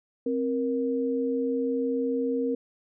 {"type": "tone pair together", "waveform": "sine", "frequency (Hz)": [263.9, 470.2], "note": ["C4", "A#4"], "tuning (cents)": [15, 15], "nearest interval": "minor seventh", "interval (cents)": 1000, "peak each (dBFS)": -27, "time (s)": [0.26, 2.55], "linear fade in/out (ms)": 5, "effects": []}